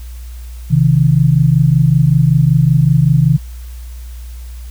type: tone pair together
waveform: sine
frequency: 133.62 / 158.9 Hz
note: C3 / D#3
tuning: +37 / +37 cents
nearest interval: minor third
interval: 300 cents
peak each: -10 dBFS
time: 0.7-3.38 s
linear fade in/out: 20 ms
effects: added 60 Hz sine -26 dBFS peak until 4.7 s + white hiss -44 dBFS RMS until 4.7 s